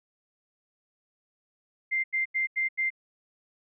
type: tone bursts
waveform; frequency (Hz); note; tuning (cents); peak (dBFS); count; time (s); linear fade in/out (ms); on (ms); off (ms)
sine; 2093; C7; 0; -24; 5; 1.91-2.904; 20; 130; 86
effects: none